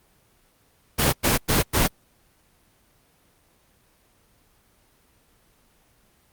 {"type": "noise bursts", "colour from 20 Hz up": "pink", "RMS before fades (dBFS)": -19, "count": 4, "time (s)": [0.98, 1.88], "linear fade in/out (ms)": 20, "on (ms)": 150, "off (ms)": 100, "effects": ["pink hiss -61 dBFS RMS until 6.32 s", "Opus 24 kbps"]}